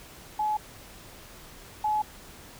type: tone pair in turn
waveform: sine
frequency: 851 / 851 Hz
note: G#5 / G#5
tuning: +42 / +42 cents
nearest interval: unison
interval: 0 cents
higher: neither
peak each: -24 / -23 dBFS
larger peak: second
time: 0.39-0.57 / 1.84-2.02 s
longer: neither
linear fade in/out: 5 ms
effects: pink hiss -48 dBFS RMS until 2.59 s